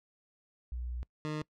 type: tone pair in turn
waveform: sine / 20% pulse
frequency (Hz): 60.8 / 152.88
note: B1 / D#3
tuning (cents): -26 / -30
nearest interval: octave + major third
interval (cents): 1596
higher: second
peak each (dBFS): -35 / -29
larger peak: second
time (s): 0.72-1.03 / 1.25-1.42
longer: first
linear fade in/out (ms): 0
effects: noise-tail reverb RT60 0.1 s tail -23 dB re dry + low-pass 5000 Hz 12 dB/octave